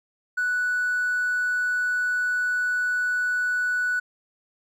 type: tone with hard clipping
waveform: triangle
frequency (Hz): 1480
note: F#6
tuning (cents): 0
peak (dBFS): -22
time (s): 0.37-4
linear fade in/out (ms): 10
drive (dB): 4
effects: none